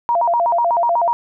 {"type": "tone with vibrato", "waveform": "sine", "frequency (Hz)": 806, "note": "G5", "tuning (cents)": 48, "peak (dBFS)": -13, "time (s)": [0.09, 1.13], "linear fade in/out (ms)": 0, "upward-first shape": "square", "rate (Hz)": 8.1, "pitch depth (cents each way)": 280, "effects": []}